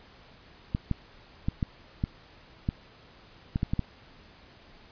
clicks, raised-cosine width 5 ms, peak -14 dBFS, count 10, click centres 0.749 / 0.913 / 1.485 / 1.628 / 2.039 / 2.689 / 3.559 / 3.631 / 3.735 / 3.793 s, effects pink hiss -54 dBFS RMS until 4.91 s + resampled to 11025 Hz

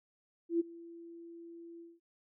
sine tone with ADSR envelope, 337.2 Hz, E4, 39 cents sharp, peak -25 dBFS, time 0.49-2 s, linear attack 110 ms, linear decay 18 ms, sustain -22 dB, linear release 200 ms, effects none

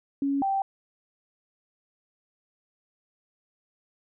sine tone pair in turn, 278.3 / 780.6 Hz, C#4 / G5, +7 / -8 cents, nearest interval octave + tritone, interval 1785 cents, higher second, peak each -23 dBFS, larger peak neither, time 0.22-0.42 / 0.42-0.62 s, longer neither, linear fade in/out 2 ms, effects none

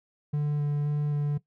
triangle tone with vibrato, 146.83 Hz, D3, in tune, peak -22 dBFS, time 0.33-1.38 s, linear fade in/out 10 ms, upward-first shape square, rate 1.9 Hz, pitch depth 9 cents each way, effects noise-tail reverb RT60 0.1 s tail -17 dB re dry

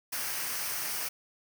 white noise with comb filter, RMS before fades -34 dBFS, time 0.12-1.09 s, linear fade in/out 10 ms, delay 0.27 ms, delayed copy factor -0.5, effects none

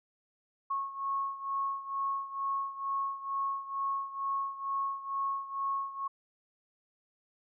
sine beating tone pair, 1096 / 1098.2 Hz, C#6 / C#6, -20 / -17 cents, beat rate 2.2 Hz, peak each -33 / -37 dBFS, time 0.7-6.08 s, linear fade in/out 10 ms, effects none

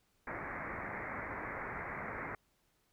white low-pass noise, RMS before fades -42 dBFS, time 0.27-2.35 s, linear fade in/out 2 ms, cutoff 2200 Hz, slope 96 dB/octave, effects pink hiss -75 dBFS RMS until 2.92 s

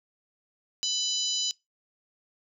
harmonic tone, 996 Hz, B5, 14 cents sharp, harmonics 3 / 4 / 5 / 6 / 7, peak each -32 / -32 / -32 / -35 / -33 dBFS, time 0.83-1.51 s, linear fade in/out 0 ms, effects noise-tail reverb RT60 0.2 s tail -23 dB re dry

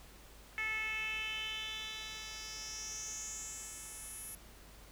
10% pulse tone with band-pass filter sweep, 436.3 Hz, A4, 15 cents flat, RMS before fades -42 dBFS, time 0.58-4.35 s, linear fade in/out 0 ms, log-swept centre 2100 to 11000 Hz, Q 4.9, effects added 50 Hz sine -57 dBFS peak until 4.91 s + pink hiss -58 dBFS RMS until 4.91 s

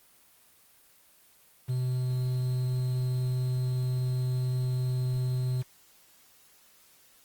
triangle tone with quantisation, 126.9 Hz, B2, 47 cents sharp, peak -24 dBFS, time 1.68-5.63 s, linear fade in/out 20 ms, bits 8, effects white hiss -60 dBFS RMS until 7.24 s + Opus 24 kbps

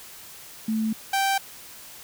sine / sawtooth tone pair in turn, 220 / 781.5 Hz, A3 / G5, 0 / -6 cents, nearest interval octave + minor seventh, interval 2194 cents, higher second, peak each -22 / -17 dBFS, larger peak second, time 0.68-0.93 / 1.13-1.38 s, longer neither, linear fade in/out 5 ms, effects white hiss -44 dBFS RMS until 2.03 s

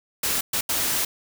white noise bursts at uneven times, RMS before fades -24 dBFS, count 3, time 0.23-0.41 / 0.53-0.61 / 0.69-1.05 s, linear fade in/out 5 ms, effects none

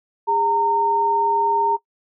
sine tone pair together, 407.9 / 917.8 Hz, G#4 / A#5, -31 / -27 cents, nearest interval octave + major second, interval 1404 cents, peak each -25 / -16 dBFS, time 0.27-1.77 s, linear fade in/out 20 ms, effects noise-tail reverb RT60 0.1 s tail -19 dB re dry

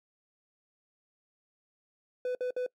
triangle tone bursts, 500 Hz, B4, 21 cents sharp, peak -27 dBFS, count 3, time 2.25-2.664 s, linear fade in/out 2 ms, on 100 ms, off 57 ms, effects noise-tail reverb RT60 0.1 s tail -23 dB re dry + MP3 96 kbps

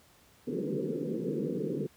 white band-pass noise, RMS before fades -33 dBFS, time 0.47-1.87 s, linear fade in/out 10 ms, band 140 to 490 Hz, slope 96 dB/octave, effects pink hiss -61 dBFS RMS until 1.96 s + high-pass 60 Hz 12 dB/octave

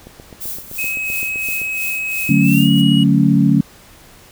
click train, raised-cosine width 2 ms, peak -22 dBFS, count 13, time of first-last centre 0.07-1.616 s, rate 7.76 Hz
violet noise with tremolo, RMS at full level -25 dBFS, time 0.4-2.82 s, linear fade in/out 20 ms, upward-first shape sine, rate 2.9 Hz, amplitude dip 80%
triangle tone with pitch glide, 2558 to 2905 Hz, D#7 to F#7, +47 to -32 cents, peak -18 dBFS, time 0.78-3.04 s, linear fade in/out 10 ms, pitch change +221 cents, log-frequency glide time 2.4-2.69 s
sine chord, D major seventh, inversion none, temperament equal, 146.83 / 185 / 220 / 277.2 Hz, D3 / F#3 / A3 / C#4, 0 / 0 / 0 / 0 cents, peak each -15 dBFS, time 2.29-3.61 s, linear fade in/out 5 ms
effects pink hiss -44 dBFS RMS until 4.31 s

